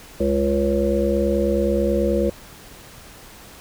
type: harmonic tone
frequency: 69.3 Hz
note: C#2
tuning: in tune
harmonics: 1 / 3 / 5 / 7 / 8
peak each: -25 / -23 / -23 / -23 / -23 dBFS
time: 0.2-2.3 s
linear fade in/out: 5 ms
effects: pink hiss -43 dBFS RMS until 3.6 s